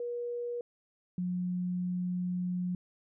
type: tone pair in turn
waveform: sine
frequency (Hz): 480 / 179.8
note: B4 / F#3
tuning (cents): -49 / -49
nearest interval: octave + perfect fourth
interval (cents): 1700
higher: first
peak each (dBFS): -33 / -30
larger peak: second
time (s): 0-0.61 / 1.18-2.75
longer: second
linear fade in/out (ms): 2
effects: none